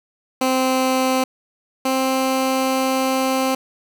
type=tone pair in turn; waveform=15% pulse; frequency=260 / 263 Hz; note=C4 / C4; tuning=-11 / +9 cents; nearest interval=unison; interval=20 cents; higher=second; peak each=-10 / -11 dBFS; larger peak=first; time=0.41-1.24 / 1.85-3.55 s; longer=second; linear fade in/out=5 ms; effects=none